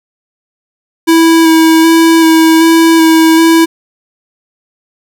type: tone with vibrato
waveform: square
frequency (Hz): 325.7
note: E4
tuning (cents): -21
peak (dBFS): -4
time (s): 1.07-3.66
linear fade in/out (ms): 20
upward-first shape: square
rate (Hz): 1.3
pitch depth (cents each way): 14
effects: none